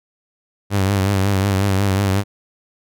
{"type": "tone with vibrato", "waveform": "sawtooth", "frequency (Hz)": 98, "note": "G2", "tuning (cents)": 0, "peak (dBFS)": -11, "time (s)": [0.7, 2.24], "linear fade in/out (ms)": 50, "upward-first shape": "triangle", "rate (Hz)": 5.5, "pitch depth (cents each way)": 73, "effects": []}